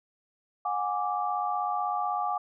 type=tone cluster; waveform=sine; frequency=726 / 822 / 1170 Hz; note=F#5 / G#5 / D6; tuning=-33 / -18 / -7 cents; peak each=-31 dBFS; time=0.65-2.38 s; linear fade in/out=5 ms; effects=none